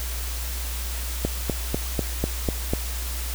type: click train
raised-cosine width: 2 ms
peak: -9 dBFS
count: 7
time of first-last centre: 1.25-2.735 s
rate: 4.04 Hz
effects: added 60 Hz sine -28 dBFS peak until 3.34 s + white hiss -34 dBFS RMS until 3.34 s